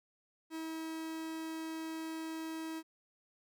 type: tone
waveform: 45% pulse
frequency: 321.4 Hz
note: E4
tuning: 44 cents flat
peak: -39 dBFS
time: 0.5-2.83 s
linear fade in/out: 50 ms
effects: none

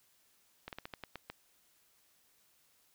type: slowing click train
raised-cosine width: 0.3 ms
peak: -26 dBFS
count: 8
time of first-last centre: 0.68-1.3 s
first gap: 48 ms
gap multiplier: 1.2
effects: white hiss -70 dBFS RMS until 2.94 s

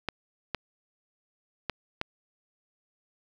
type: clicks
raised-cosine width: 0.3 ms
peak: -13 dBFS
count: 4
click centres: 0.087 / 0.547 / 1.697 / 2.014 s
effects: 8-bit

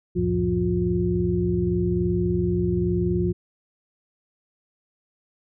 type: tone cluster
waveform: sine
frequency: 69.1 / 92.7 / 113.6 / 176.1 / 356.3 Hz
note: C#2 / F#2 / A#2 / F3 / F4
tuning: -5 / +4 / -44 / +15 / +35 cents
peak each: -30 / -29 / -29 / -24 / -24 dBFS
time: 0.15-3.33 s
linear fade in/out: 20 ms
effects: none

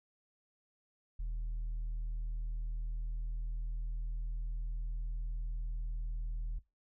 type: tone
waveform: sine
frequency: 40.05 Hz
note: E1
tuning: 49 cents flat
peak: -32 dBFS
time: 1.19-6.59 s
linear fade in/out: 10 ms
effects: noise-tail reverb RT60 0.2 s tail -19 dB re dry + tanh soft clip ceiling -34 dBFS

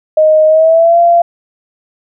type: tone with pitch glide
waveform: sine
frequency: 622.3 to 686.5 Hz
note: D#5 to F5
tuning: 0 to -30 cents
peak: -4 dBFS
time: 0.17-1.22 s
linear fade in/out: 5 ms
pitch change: +170 cents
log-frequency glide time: 0.47-0.99 s
effects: none

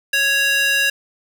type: tone with high-pass filter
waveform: square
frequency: 554.4 Hz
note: C#5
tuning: in tune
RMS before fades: -17 dBFS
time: 0.13-0.9 s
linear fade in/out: 5 ms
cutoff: 2100 Hz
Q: 5.6
effects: none

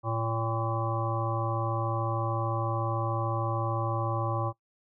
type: harmonic tone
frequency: 113.6 Hz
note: A#2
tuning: 44 cents flat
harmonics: 1 / 3 / 5 / 7 / 9 / 10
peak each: -30 / -37 / -35 / -36 / -37 / -35 dBFS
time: 0.03-4.53 s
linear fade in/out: 50 ms
effects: noise-tail reverb RT60 0.1 s tail -19 dB re dry

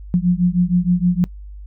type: beating tone pair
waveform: sine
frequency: 174.9 / 181.3 Hz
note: F3 / F#3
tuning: +3 / -35 cents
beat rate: 6.4 Hz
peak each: -16 dBFS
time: 0.14-1.24 s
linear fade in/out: 0 ms
effects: noise-tail reverb RT60 0.1 s tail -22 dB re dry + added 50 Hz sine -32 dBFS peak until 1.66 s

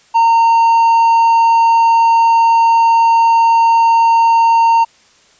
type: tone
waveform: triangle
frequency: 918 Hz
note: A#5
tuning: 27 cents flat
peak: -5 dBFS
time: 0.14-4.85 s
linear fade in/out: 20 ms
effects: white hiss -49 dBFS RMS until 5.39 s + resampled to 16000 Hz

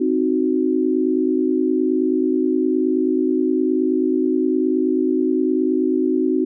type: chord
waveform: sine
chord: C diminished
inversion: none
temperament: equal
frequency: 261.6 / 311.1 / 370 Hz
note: C4 / Eb4 / Gb4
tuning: 0 / 0 / 0 cents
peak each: -20 dBFS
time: 0-6.45 s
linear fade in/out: 10 ms
effects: none

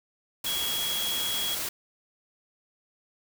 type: tone in noise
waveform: sine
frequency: 3322 Hz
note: G#7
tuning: in tune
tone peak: -29 dBFS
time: 0.46-1.55 s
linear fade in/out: 5 ms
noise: white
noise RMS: -32 dBFS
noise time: 0.44-1.69 s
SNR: 0 dB
effects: none

